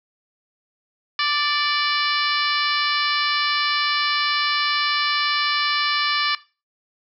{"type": "harmonic tone with a mistuned harmonic", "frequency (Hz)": 587.3, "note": "D5", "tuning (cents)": 0, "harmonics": [2, 3, 4, 5, 6, 7, 8, 9], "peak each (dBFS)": [-24, -26, -27, -28, -29, -29, -30, -31], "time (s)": [1.19, 6.35], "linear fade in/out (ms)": 2, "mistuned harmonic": 4, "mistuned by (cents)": -17, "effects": ["noise-tail reverb RT60 0.3 s tail -17 dB re dry"]}